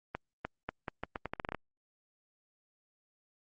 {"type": "accelerating click train", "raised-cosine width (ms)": 0.5, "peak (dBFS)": -20, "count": 13, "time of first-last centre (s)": [0.15, 1.547], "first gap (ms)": 300, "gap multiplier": 0.8, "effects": ["Opus 32 kbps"]}